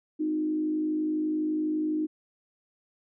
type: tone with frequency modulation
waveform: sine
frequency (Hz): 308.7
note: D#4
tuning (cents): -14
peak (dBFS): -25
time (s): 0.19-2.07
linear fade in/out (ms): 20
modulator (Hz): 52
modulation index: 0.45
effects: none